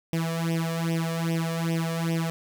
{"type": "tone with flanger", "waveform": "sawtooth", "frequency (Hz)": 165.1, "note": "E3", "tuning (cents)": 3, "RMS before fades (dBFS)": -27, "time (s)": [0.13, 2.3], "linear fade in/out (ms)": 0, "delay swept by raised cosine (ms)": [0.35, 1.75], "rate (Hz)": 2.5, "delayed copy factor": 0.9, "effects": []}